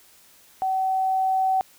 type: tone with level ramp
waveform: sine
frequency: 760 Hz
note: F#5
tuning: 46 cents sharp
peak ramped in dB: -21 to -18 dBFS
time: 0.62-1.61 s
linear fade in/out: 0 ms
effects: white hiss -54 dBFS RMS until 1.78 s